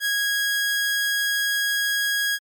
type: tone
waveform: sawtooth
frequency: 1649 Hz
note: G#6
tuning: 13 cents flat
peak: -17 dBFS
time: 0-2.39 s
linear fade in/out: 50 ms
effects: MP3 96 kbps